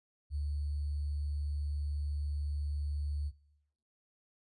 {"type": "tone with sample-and-hold", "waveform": "sine", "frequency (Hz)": 73, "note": "D2", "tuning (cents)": -10, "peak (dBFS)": -32, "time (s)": [0.3, 3.32], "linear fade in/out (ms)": 50, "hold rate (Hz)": 4410, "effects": ["noise-tail reverb RT60 0.9 s tail -23 dB re dry", "resampled to 24000 Hz"]}